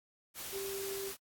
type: tone in noise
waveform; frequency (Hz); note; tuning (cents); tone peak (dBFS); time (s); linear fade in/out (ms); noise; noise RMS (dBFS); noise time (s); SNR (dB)
sine; 392; G4; 0; -38; 0.51-1.13; 50; white; -43; 0.34-1.17; +2
effects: AAC 64 kbps